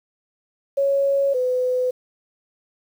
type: tone pair in turn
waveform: sine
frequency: 554.4 / 504.1 Hz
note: C#5 / B4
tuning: 0 / +35 cents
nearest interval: major second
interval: 165 cents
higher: first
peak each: -16 / -18 dBFS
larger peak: first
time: 0.77-1.34 / 1.34-1.91 s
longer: neither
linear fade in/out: 10 ms
effects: 8-bit